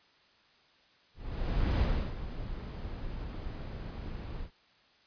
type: noise with ADSR envelope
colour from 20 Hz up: brown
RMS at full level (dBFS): -26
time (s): 1.14-4.51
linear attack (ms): 670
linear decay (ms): 320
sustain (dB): -13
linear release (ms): 97
effects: white hiss -64 dBFS RMS until 5.06 s + resampled to 11025 Hz